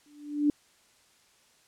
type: tone with exponential growth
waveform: sine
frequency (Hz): 293.7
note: D4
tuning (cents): 0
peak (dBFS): -18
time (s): 0.06-0.5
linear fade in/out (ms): 2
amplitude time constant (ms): 94
effects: white hiss -63 dBFS RMS until 1.67 s + low-pass 9000 Hz 12 dB/octave